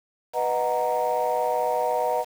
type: chord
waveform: sine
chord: B major seventh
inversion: none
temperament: equal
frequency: 493.9 / 622.3 / 740 / 932.3 Hz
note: B4 / D#5 / F#5 / A#5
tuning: 0 / 0 / 0 / 0 cents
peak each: -26 dBFS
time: 0.33-2.25 s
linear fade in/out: 50 ms
effects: tanh soft clip ceiling -15 dBFS + 7-bit